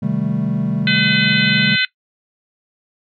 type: chord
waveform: triangle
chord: A half-diminished seventh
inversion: first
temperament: equal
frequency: 130.81 / 155.56 / 196 / 220 Hz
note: C3 / Eb3 / G3 / A3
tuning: 0 / 0 / 0 / 0 cents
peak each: -22 / -20 / -19 / -20 dBFS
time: 0.02-1.76 s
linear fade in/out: 10 ms
type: harmonic tone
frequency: 507 Hz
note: B4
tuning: 45 cents sharp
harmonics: 3 / 4 / 5 / 6 / 7 / 8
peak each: -19 / -20 / -21 / -22 / -22 / -23 dBFS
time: 0.87-1.85 s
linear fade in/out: 2 ms
effects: noise-tail reverb RT60 0.1 s tail -18 dB re dry